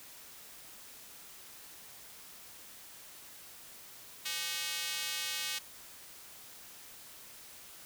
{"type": "tone with high-pass filter", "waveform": "square", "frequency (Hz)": 170.1, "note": "F3", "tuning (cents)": -45, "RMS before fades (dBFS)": -37, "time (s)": [4.25, 5.59], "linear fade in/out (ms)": 10, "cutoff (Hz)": 2900, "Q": 1.1, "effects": ["white hiss -52 dBFS RMS until 7.85 s"]}